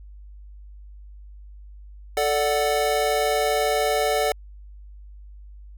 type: chord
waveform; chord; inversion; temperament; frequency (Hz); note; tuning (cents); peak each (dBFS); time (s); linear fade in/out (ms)
square; D major; second; equal; 440 / 587.3 / 740; A4 / D5 / F#5; 0 / 0 / 0; -25; 2.17-4.32; 2
effects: added 50 Hz sine -40 dBFS peak until 5.77 s